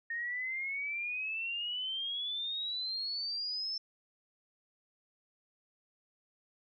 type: exponential sweep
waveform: sine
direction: up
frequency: 1837 to 5330 Hz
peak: -34 dBFS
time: 0.1-3.78 s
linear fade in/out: 5 ms
effects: none